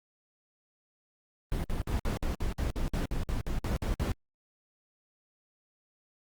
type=noise bursts; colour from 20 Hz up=brown; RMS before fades=-30 dBFS; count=15; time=1.52-4.118 s; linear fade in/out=0 ms; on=120 ms; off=57 ms; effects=Opus 32 kbps